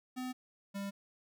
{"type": "tone pair in turn", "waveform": "square", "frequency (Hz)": [254.3, 198.83], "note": ["C4", "G3"], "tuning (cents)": [-49, 25], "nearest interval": "major third", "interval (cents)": 426, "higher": "first", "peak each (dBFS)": [-38, -38], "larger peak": "neither", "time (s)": [[0.16, 0.33], [0.74, 0.91]], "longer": "neither", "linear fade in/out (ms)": 20, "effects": []}